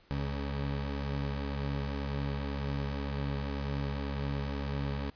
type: tone pair together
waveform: 20% pulse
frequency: 70.26 / 138.59 Hz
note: C#2 / C#3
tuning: +24 / 0 cents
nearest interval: octave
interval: 1176 cents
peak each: -28 / -35 dBFS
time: 0.11-5.1 s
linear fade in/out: 0 ms
effects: pink hiss -63 dBFS RMS until 5.15 s + resampled to 11025 Hz